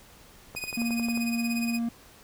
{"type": "click train", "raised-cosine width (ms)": 1, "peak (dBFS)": -25, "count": 8, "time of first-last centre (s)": [0.55, 1.175], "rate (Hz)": 11.2}
{"type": "tone with tremolo", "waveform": "sawtooth", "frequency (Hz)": 2493, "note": "D#7", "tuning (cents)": 3, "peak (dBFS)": -27, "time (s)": [0.56, 1.79], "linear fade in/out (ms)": 5, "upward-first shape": "sine", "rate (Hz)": 17, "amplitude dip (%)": 75}
{"type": "tone", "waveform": "triangle", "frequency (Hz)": 233.1, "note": "A#3", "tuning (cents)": 0, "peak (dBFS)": -24, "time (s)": [0.77, 1.89], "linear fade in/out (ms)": 5}
{"effects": ["pink hiss -53 dBFS RMS until 2.23 s"]}